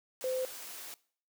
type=tone in noise; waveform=sine; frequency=515 Hz; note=C5; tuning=28 cents flat; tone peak=-30 dBFS; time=0.24-0.45 s; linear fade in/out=0 ms; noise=white; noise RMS=-45 dBFS; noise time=0.21-0.94 s; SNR=+12 dB; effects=noise-tail reverb RT60 0.5 s tail -21 dB re dry + high-pass 300 Hz 12 dB/octave